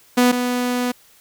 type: tone pair in turn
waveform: sawtooth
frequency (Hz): 246.9 / 246.9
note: B3 / B3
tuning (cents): 0 / 0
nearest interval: unison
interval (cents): 0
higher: neither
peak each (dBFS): -8 / -15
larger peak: first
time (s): 0.17-0.32 / 0.32-0.92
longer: second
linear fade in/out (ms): 10
effects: white hiss -52 dBFS RMS until 1.2 s